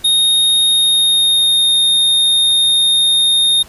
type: tone with pitch glide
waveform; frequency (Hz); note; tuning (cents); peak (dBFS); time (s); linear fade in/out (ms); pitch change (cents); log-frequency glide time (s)
square; 3716 to 3684; A#7 to A#7; -6 to -21; -10; 0.04-3.63; 10; -15; 0.68-1.74
effects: pink hiss -41 dBFS RMS until 3.68 s + resampled to 32000 Hz